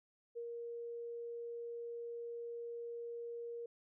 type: tone with ADSR envelope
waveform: sine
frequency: 470 Hz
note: A#4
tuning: 14 cents sharp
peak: -40 dBFS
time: 0.35-3.66 s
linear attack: 24 ms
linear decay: 71 ms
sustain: -2 dB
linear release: 4 ms
effects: none